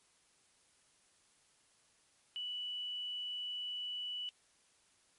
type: tone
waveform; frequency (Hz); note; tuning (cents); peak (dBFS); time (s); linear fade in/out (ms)
sine; 2960; F#7; 0; -38; 2.36-4.29; 0
effects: white hiss -70 dBFS RMS until 5.18 s + MP3 48 kbps